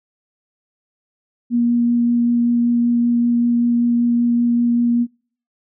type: tone with vibrato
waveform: sine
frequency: 238 Hz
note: A#3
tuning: 36 cents sharp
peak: -13 dBFS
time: 1.5-5.07 s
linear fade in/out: 50 ms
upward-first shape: sine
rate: 5.2 Hz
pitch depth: 8 cents each way
effects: noise-tail reverb RT60 0.5 s tail -25 dB re dry